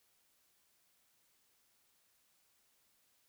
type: silence
effects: white hiss -74 dBFS RMS until 3.28 s